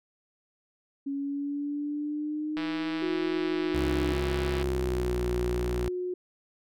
sine exponential two-way sweep, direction up then down, 277.2 to 320.6 to 303.5 Hz, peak -29 dBFS, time 1.06-4.13 s, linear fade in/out 10 ms, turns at 3.21 s
click train, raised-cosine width 0.3 ms, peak -21 dBFS, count 338, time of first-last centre 2.57-4.625 s, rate 164 Hz
sine tone, 361.9 Hz, F#4, 38 cents flat, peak -29 dBFS, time 3.02-6.14 s, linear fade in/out 5 ms
sawtooth tone with pitch glide, 67 to 60.04 Hz, C2 to B1, +42 to -48 cents, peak -25 dBFS, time 3.74-5.89 s, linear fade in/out 10 ms, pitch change -190 cents, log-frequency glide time 4.61-5.22 s
effects none

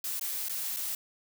blue noise with dropouts, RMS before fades -34 dBFS, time 0.04-0.95 s, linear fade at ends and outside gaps 2 ms, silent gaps 0.196-0.211 / 0.485-0.494 / 0.763-0.768 s, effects none

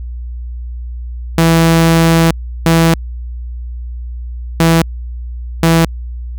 sawtooth tone bursts at uneven times, 164.81 Hz, E3, in tune, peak -3 dBFS, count 4, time 1.38-2.31 / 2.66-2.94 / 4.6-4.82 / 5.63-5.85 s, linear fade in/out 2 ms, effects added 60 Hz sine -21 dBFS peak until 6.38 s

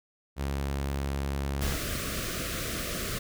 sawtooth tone, 69.3 Hz, C#2, in tune, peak -25 dBFS, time 0.36-1.78 s, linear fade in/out 50 ms
pink band-stop noise, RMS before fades -33 dBFS, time 1.61-3.19 s, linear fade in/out 10 ms, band 690 to 1100 Hz, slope 96 dB/octave
effects none

